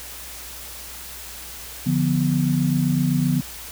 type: chord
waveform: sine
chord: B diminished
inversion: first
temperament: equal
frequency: 146.83 / 174.61 / 246.9 Hz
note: D3 / F3 / B3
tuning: 0 / 0 / 0 cents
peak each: -21 / -22 / -22 dBFS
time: 1.86-3.41 s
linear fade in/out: 10 ms
effects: added 60 Hz sine -44 dBFS peak until 3.71 s + white hiss -37 dBFS RMS until 3.71 s